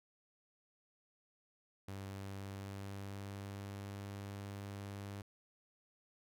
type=tone with pitch glide; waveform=sawtooth; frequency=97.7 to 100.1 Hz; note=G2 to G2; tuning=-5 to +37 cents; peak=-40 dBFS; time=1.88-5.22 s; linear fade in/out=5 ms; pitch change=+42 cents; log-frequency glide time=2.11-3.86 s; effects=none